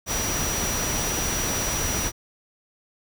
sine tone in noise, 5830 Hz, F#8, 26 cents flat, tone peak -28 dBFS, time 0.06-2.12 s, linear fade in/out 50 ms, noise pink, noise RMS -27 dBFS, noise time 0.06-2.12 s, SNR -4 dB, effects none

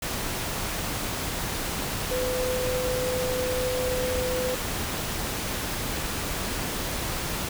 sine tone in noise, 505 Hz, B4, 39 cents sharp, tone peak -26 dBFS, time 2.11-4.55 s, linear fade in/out 5 ms, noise pink, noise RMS -30 dBFS, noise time 0.02-7.49 s, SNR +1 dB, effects none

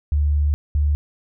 sine tone pair in turn, 73.4 / 73.4 Hz, D2 / D2, 0 / 0 cents, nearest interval unison, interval 0 cents, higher neither, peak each -15 dBFS, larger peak neither, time 0.12-0.54 / 0.75-0.95 s, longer first, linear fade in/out 0 ms, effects none

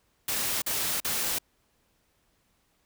white noise bursts, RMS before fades -29 dBFS, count 3, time 0.28-1.386 s, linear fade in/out 5 ms, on 340 ms, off 43 ms, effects pink hiss -70 dBFS RMS until 2.85 s

